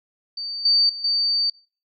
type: tone with level steps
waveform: sine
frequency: 4600 Hz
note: D8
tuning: 37 cents flat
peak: -27 / -14 / -29 / -18 dBFS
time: 0.37-1.5 s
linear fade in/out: 5 ms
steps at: 0.65 / 0.89 / 1.04 s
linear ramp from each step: 5 ms
effects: noise-tail reverb RT60 0.4 s tail -23 dB re dry